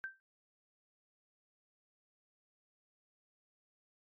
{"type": "tone with exponential decay", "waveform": "sine", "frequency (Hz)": 1562, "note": "G6", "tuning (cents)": -7, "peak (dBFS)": -35, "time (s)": [0.04, 0.2], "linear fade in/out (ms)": 0, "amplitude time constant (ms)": 33, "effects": ["AAC 32 kbps"]}